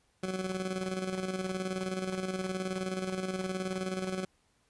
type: tone with tremolo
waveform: 20% pulse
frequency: 186.9 Hz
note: F#3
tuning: 18 cents sharp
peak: -26 dBFS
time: 0.23-4.25 s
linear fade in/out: 5 ms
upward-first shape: square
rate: 19 Hz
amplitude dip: 50%
effects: pink hiss -71 dBFS RMS until 4.69 s + resampled to 24000 Hz